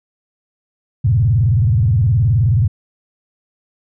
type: tone with vibrato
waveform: sine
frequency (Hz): 110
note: A2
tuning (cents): 0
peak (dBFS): -10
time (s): 1.04-2.68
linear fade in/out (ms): 10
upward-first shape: square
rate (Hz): 19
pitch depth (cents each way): 290
effects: none